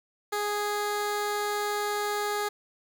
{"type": "tone", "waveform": "15% pulse", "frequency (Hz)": 414.5, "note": "G#4", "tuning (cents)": -3, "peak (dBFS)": -21, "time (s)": [0.32, 2.49], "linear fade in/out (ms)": 10, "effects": ["9-bit"]}